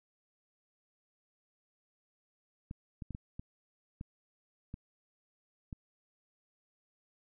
clicks, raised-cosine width 5 ms, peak -29 dBFS, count 8, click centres 2.711 / 3.022 / 3.107 / 3.149 / 3.395 / 4.011 / 4.741 / 5.728 s, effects none

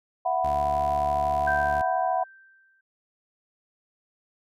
sine chord, E suspended second, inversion none, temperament equal with one note detuned, 666.1 / 740 / 987.8 Hz, E5 / F#5 / B5, +18 / 0 / 0 cents, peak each -28 / -24 / -30 dBFS, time 0.25-2.24 s, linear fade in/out 10 ms
sawtooth tone with pitch glide, 71.8 to 72.26 Hz, D2 to D2, -39 to -27 cents, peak -30 dBFS, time 0.44-1.82 s, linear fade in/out 5 ms, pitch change +12 cents, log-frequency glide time 1.29-1.64 s
sine tone with exponential decay, 1564 Hz, G6, 4 cents flat, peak -23 dBFS, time 1.47-2.81 s, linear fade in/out 5 ms, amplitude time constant 290 ms
effects none

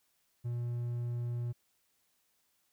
triangle tone, 120 Hz, B2, 49 cents flat, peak -31 dBFS, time 0.44-1.53 s, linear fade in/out 20 ms, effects white hiss -75 dBFS RMS until 2.72 s

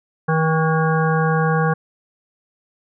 harmonic tone with a mistuned harmonic, 159.6 Hz, D#3, 44 cents sharp, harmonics 1 / 3 / 5 / 7 / 9 / 10, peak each -17 / -22 / -24 / -25 / -27 / -27 dBFS, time 0.28-1.74 s, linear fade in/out 10 ms, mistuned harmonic 10, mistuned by +39 cents, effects none

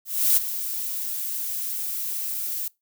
violet noise with ADSR envelope, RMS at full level -17 dBFS, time 0.05-2.68 s, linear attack 320 ms, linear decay 15 ms, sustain -12 dB, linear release 4 ms, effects noise-tail reverb RT60 0.2 s tail -23 dB re dry

